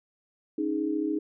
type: chord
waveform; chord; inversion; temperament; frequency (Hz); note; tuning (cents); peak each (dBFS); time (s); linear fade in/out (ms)
sine; C# suspended second; none; equal; 277.2 / 311.1 / 415.3; C#4 / D#4 / G#4; 0 / 0 / 0; -33 / -27 / -33; 0.58-1.19; 5
effects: none